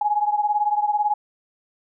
sine beating tone pair, 830.6 / 848.6 Hz, G#5 / G#5, 0 / +37 cents, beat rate 18 Hz, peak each -20 / -23 dBFS, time 0.01-1.14 s, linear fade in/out 5 ms, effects none

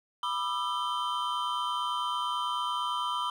triangle tone cluster, 984 / 1197 / 1326 / 3114 Hz, B5 / D6 / E6 / G7, -7 / +33 / +10 / -12 cents, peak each -31 / -31 / -36 / -35 dBFS, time 0.23-3.3 s, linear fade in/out 2 ms, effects none

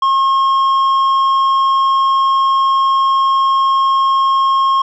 sine tone with tanh clipping, 1078 Hz, C#6, 49 cents flat, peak -11 dBFS, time 0.02-4.82 s, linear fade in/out 5 ms, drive 6 dB, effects none

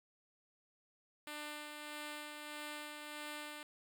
5% pulse tone with tremolo, 298.5 Hz, D4, 28 cents sharp, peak -32 dBFS, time 1.27-3.63 s, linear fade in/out 2 ms, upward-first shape sine, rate 1.6 Hz, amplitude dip 35%, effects none

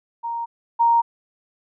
sine tone pair in turn, 932.3 / 932.3 Hz, A#5 / A#5, 0 / 0 cents, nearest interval unison, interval 0 cents, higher neither, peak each -24 / -13 dBFS, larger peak second, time 0.23-0.46 / 0.79-1.02 s, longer neither, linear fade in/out 20 ms, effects none

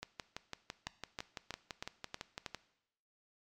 two click trains, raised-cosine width 0.2 ms, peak -22 / -23 dBFS, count 6 / 16, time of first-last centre 0.87-2.462 / 0.03-2.547 s, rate 3.14 / 5.96 Hz, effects noise-tail reverb RT60 0.8 s tail -17 dB re dry + MP3 96 kbps

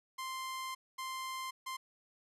sawtooth tone bursts at uneven times, 1046.5 Hz, C6, in tune, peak -35 dBFS, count 3, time 0.18-0.75 / 0.98-1.51 / 1.66-1.77 s, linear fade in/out 10 ms, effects resampled to 32000 Hz

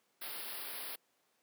white band-stop noise, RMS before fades -43 dBFS, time 0.21-0.96 s, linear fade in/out 10 ms, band 5100 to 9600 Hz, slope 96 dB/octave, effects pink hiss -75 dBFS RMS until 1.42 s + high-pass 300 Hz 12 dB/octave

